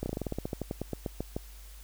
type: slowing click train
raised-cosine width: 2 ms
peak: -19 dBFS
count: 18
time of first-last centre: 0.03-1.365 s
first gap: 30 ms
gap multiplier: 1.11
effects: added 50 Hz sine -46 dBFS peak until 1.83 s + white hiss -55 dBFS RMS until 1.83 s